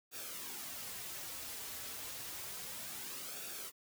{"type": "noise with flanger", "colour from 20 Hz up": "white", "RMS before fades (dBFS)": -45, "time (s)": [0.11, 3.72], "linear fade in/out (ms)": 50, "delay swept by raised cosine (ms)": [0.97, 5.67], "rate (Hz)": 0.3, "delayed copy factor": -0.55, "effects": []}